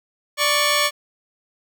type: tone pair together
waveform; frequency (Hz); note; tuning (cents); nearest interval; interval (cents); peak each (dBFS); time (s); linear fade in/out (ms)
10% pulse; 587.3 / 1108.7; D5 / C#6; 0 / 0; major seventh; 1100; -11; 0.37-0.91; 50
effects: none